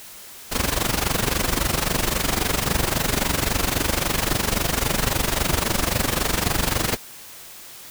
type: noise with amplitude modulation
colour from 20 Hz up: pink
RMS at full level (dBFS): -19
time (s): 0.51-6.97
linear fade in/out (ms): 20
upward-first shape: sine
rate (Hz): 23.7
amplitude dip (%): 80
effects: white hiss -41 dBFS RMS until 7.9 s